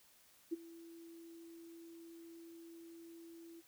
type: tone with ADSR envelope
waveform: sine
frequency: 333.7 Hz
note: E4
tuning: 21 cents sharp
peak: -33 dBFS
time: 0.51-3.62 s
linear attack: 21 ms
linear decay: 22 ms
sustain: -19 dB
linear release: 29 ms
effects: white hiss -67 dBFS RMS until 3.67 s